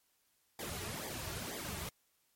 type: noise with flanger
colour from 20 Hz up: pink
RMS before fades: -42 dBFS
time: 0.59-1.89 s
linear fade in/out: 2 ms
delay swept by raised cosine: 0.71 to 4.01 ms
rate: 2.1 Hz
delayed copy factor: -0.95
effects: white hiss -75 dBFS RMS until 2.35 s + MP3 64 kbps